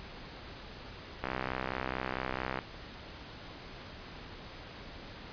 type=click train; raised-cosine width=0.5 ms; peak=-18 dBFS; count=88; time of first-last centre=1.24-2.589 s; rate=64.5 Hz; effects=pink hiss -47 dBFS RMS until 5.32 s + resampled to 11025 Hz